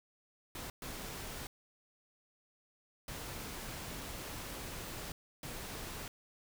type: noise bursts at uneven times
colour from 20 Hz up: pink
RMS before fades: -44 dBFS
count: 4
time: 0.55-0.7 / 0.82-1.47 / 3.08-5.12 / 5.43-6.08 s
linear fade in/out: 2 ms
effects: none